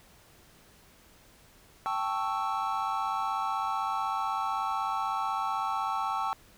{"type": "chord", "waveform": "triangle", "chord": "A dominant seventh", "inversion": "third", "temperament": "equal", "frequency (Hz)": [784, 880, 1108.7, 1318.5], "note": ["G5", "A5", "C#6", "E6"], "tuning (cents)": [0, 0, 0, 0], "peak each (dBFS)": -32, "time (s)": [1.86, 6.33], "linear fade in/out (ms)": 0, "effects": ["pink hiss -58 dBFS RMS until 6.57 s"]}